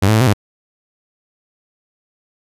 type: tone with pitch steps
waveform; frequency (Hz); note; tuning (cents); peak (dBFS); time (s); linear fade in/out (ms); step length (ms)
sawtooth; 97.5 / 108.8 / 110.1 / 129.1 / 103; G2 / A2 / A2 / C3 / G#2; -9 / -19 / +2 / -23 / -14; -6; 0.02-0.335; 10; 63
effects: resampled to 32000 Hz